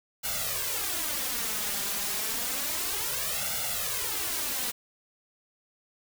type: noise with flanger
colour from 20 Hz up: white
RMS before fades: -31 dBFS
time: 0.23-4.72 s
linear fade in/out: 20 ms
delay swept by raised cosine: 1.4 to 5 ms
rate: 0.3 Hz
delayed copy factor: +0.95
effects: none